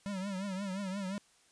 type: tone with vibrato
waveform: square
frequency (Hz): 193.9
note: G3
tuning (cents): -19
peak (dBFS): -36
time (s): 0.06-1.18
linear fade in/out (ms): 0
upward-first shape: triangle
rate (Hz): 5.7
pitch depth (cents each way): 110
effects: white hiss -66 dBFS RMS until 1.51 s + resampled to 22050 Hz